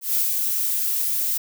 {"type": "noise with ADSR envelope", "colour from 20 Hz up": "violet", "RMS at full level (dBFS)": -20, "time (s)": [0.01, 1.38], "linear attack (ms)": 140, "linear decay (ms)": 150, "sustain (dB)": -3, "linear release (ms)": 10, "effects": []}